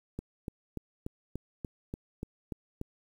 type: click train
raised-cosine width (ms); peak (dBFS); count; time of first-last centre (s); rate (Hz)
3; -23; 10; 0.19-2.814; 3.43
effects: 9-bit